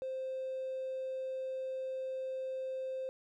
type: tone with hard clipping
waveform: triangle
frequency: 523.3 Hz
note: C5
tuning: in tune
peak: -36 dBFS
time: 0.02-3.09 s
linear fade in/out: 0 ms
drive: 3 dB
effects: none